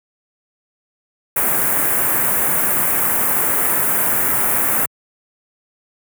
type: band-stop noise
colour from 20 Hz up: white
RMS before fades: -17 dBFS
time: 1.36-4.86 s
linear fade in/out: 5 ms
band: 2000 to 9800 Hz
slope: 24 dB/octave
effects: high-pass 100 Hz 12 dB/octave